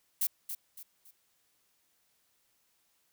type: noise with echo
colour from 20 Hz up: violet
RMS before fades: -29 dBFS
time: 0.21-0.27 s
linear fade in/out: 5 ms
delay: 280 ms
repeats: 3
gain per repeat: -9 dB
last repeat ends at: 1.11 s
effects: white hiss -73 dBFS RMS until 3.12 s